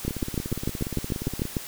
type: two click trains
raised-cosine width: 3 ms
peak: -18 / -12 dBFS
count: 25 / 11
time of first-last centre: 0.05-1.454 / 0.08-1.568 s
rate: 17.1 / 6.72 Hz
effects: white hiss -39 dBFS RMS until 1.67 s